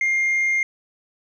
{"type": "tone with tanh clipping", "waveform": "sine", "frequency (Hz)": 2117, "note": "C7", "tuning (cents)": 20, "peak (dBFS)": -18, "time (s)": [0.01, 0.63], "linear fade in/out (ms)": 2, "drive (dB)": 1, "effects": []}